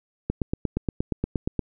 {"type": "click train", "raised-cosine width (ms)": 3, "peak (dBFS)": -11, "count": 12, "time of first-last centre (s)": [0.3, 1.593], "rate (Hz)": 8.51, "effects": []}